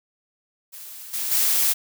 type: noise with level steps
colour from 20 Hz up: blue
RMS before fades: -39 / -27 / -20 dBFS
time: 0.72-1.74 s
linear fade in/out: 20 ms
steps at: 1.13 / 1.31 s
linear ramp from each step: 10 ms
effects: none

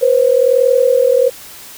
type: tone pair together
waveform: sine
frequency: 487.8 / 529 Hz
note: B4 / C5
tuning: -21 / +19 cents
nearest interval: minor second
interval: 140 cents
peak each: -11 dBFS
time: 0.01-1.3 s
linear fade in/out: 20 ms
effects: white hiss -35 dBFS RMS until 1.77 s

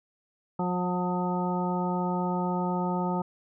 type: harmonic tone with a mistuned harmonic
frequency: 179.2 Hz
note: F3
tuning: 45 cents sharp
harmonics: 1 / 2 / 3 / 4 / 5 / 7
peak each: -28 / -34 / -37 / -36 / -32 / -38 dBFS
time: 0.59-3.22 s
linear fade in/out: 5 ms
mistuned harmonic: 4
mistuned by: +22 cents
effects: none

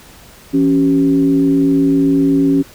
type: tone with frequency modulation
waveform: sine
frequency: 277.2 Hz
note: C#4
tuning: in tune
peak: -9 dBFS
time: 0.53-2.63 s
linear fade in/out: 20 ms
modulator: 108 Hz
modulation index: 0.6
effects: pink hiss -41 dBFS RMS until 2.74 s

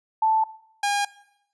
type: tone pair in turn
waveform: sine / sawtooth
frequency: 880 / 812.2 Hz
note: A5 / G#5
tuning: 0 / -39 cents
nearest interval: minor second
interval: 139 cents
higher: first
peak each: -17 dBFS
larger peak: neither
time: 0.22-0.44 / 0.83-1.05 s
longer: neither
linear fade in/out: 5 ms
effects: noise-tail reverb RT60 0.8 s tail -20 dB re dry + resampled to 24000 Hz

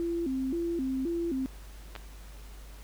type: tone with vibrato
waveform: sine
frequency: 299 Hz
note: D4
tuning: 31 cents sharp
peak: -28 dBFS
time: 0-1.46 s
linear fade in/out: 0 ms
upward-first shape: square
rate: 1.9 Hz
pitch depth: 220 cents each way
type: clicks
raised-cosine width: 0.3 ms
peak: -24 dBFS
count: 2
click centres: 1.953 / 1.962 s
effects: added 50 Hz sine -44 dBFS peak until 2.83 s + pink hiss -54 dBFS RMS until 2.83 s

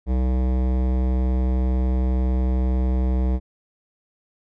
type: tone with hard clipping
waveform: sine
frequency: 63.5 Hz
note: B1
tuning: 49 cents sharp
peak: -20 dBFS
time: 0.06-3.4 s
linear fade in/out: 50 ms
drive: 17 dB
effects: none

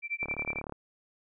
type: tone with tremolo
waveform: sine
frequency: 2343 Hz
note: D7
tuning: 5 cents flat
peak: -28 dBFS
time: 0.02-0.62 s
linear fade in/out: 50 ms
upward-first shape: sine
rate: 11 Hz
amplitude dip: 100%
type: click train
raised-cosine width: 1 ms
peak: -24 dBFS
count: 19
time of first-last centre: 0.23-0.723 s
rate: 36.5 Hz
effects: none

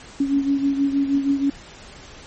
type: beating tone pair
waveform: sine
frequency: 277.2 / 283.5 Hz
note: C#4 / C#4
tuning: 0 / +39 cents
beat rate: 6.3 Hz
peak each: -18 / -24 dBFS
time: 0.2-1.5 s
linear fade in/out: 5 ms
effects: pink hiss -42 dBFS RMS until 2.26 s + MP3 32 kbps

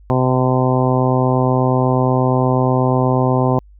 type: harmonic tone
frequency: 128.3 Hz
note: C3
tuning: 34 cents flat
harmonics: 1 / 2 / 3 / 4 / 5 / 6 / 7 / 8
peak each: -16 / -19 / -21 / -22 / -23 / -24 / -24 / -25 dBFS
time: 0.1-3.59 s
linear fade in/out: 0 ms
effects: added 50 Hz sine -41 dBFS peak until 3.79 s

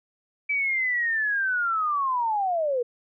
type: linear sweep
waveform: sine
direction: down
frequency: 2313 to 466.2 Hz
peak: -22 dBFS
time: 0.49-2.83 s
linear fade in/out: 10 ms
effects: none

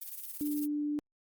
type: noise with tremolo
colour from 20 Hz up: violet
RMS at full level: -39 dBFS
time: 0.01-0.67 s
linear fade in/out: 10 ms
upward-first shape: sine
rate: 18 Hz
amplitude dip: 70%
type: tone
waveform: sine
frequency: 295.1 Hz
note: D4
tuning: 8 cents sharp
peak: -30 dBFS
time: 0.41-0.99 s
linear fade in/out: 0 ms
effects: Opus 24 kbps

